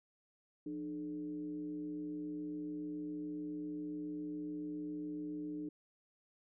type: tone with frequency modulation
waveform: sine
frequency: 301.2 Hz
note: D4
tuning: 44 cents sharp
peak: -39 dBFS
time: 0.66-5.69 s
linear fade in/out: 5 ms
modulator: 129 Hz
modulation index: 0.48
effects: none